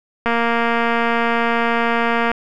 click train, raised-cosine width 0.5 ms, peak -4 dBFS, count 480, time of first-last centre 0.26-2.316 s, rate 233 Hz, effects none

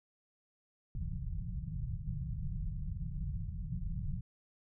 pink low-pass noise, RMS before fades -38 dBFS, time 0.95-4.21 s, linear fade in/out 2 ms, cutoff 180 Hz, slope 96 dB/octave, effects none

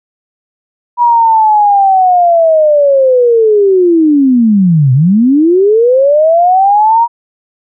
sine linear two-way sweep, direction down then up, 970 to 123.47 to 952 Hz, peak -4 dBFS, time 0.97-7.08 s, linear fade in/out 50 ms, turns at 4.93 s, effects none

